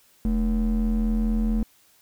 triangle ring-modulated tone, 130.81 Hz, C3, in tune, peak -15 dBFS, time 0.25-1.63 s, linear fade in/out 2 ms, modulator 88.6 Hz, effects white hiss -59 dBFS RMS until 2.01 s

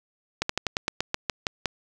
slowing click train, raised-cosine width 0.2 ms, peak -7 dBFS, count 11, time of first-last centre 0.42-1.657 s, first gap 74 ms, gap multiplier 1.11, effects none

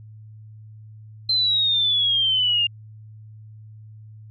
sine exponential sweep, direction down, 4124 to 2794 Hz, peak -17 dBFS, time 1.29-2.67 s, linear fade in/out 5 ms, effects added 108 Hz sine -40 dBFS peak until 4.3 s

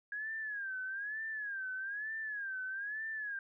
sine tone with vibrato, 1643 Hz, G#6, 19 cents flat, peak -37 dBFS, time 0.12-3.39 s, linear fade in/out 2 ms, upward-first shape sine, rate 1.1 Hz, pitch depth 140 cents each way, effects none

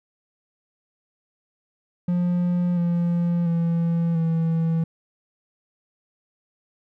triangle tone with pitch steps, 176.6 / 172.27 / 168.04 / 163.92 Hz, F3 / F3 / E3 / E3, +20 / -23 / +34 / -9 cents, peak -17 dBFS, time 2.08-4.84 s, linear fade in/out 5 ms, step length 690 ms, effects none

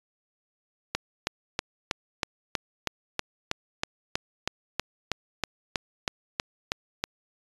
click train, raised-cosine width 0.2 ms, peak -8 dBFS, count 20, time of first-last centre 0.95-7.04 s, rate 3.12 Hz, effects resampled to 24000 Hz

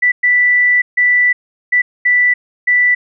sine tone bursts at uneven times, 1973 Hz, B6, 2 cents flat, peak -8 dBFS, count 6, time 0.02-0.12 / 0.23-0.82 / 0.97-1.33 / 1.72-1.82 / 2.05-2.34 / 2.67-2.95 s, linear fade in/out 10 ms, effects none

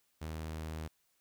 sawtooth tone, 79 Hz, D#2, 27 cents sharp, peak -35 dBFS, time 0.21-0.88 s, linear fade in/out 10 ms, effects white hiss -75 dBFS RMS until 1.2 s

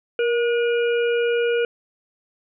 harmonic tone with a mistuned harmonic, 482.5 Hz, B4, 40 cents flat, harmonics 1 / 3 / 5 / 6, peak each -18 / -28 / -32 / -34 dBFS, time 0.19-1.65 s, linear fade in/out 2 ms, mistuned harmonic 1, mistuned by -40 cents, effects none

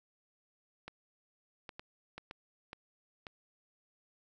clicks, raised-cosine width 0.3 ms, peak -28 dBFS, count 7, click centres 0.88 / 1.692 / 1.795 / 2.18 / 2.311 / 2.731 / 3.268 s, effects none

